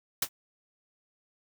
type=noise with exponential decay; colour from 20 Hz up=white; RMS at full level=-21 dBFS; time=0.22-0.29 s; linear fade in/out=5 ms; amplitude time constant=15 ms; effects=none